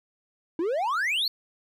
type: exponential sweep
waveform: triangle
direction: up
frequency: 311.1 to 4531 Hz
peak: -22 dBFS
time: 0.59-1.28 s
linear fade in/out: 2 ms
effects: none